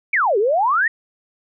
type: exponential two-way sweep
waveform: sine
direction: down then up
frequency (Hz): 2406 to 381.8 to 1922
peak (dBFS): -14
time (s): 0.13-0.88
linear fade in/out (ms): 5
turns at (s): 0.38
effects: none